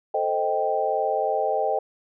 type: chord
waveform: sine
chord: A half-diminished seventh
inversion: none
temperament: equal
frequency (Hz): 440 / 523.3 / 622.3 / 784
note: A4 / C5 / Eb5 / G5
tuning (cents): 0 / 0 / 0 / 0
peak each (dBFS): -28 / -28 / -26 / -25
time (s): 0.14-1.79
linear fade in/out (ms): 5
effects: none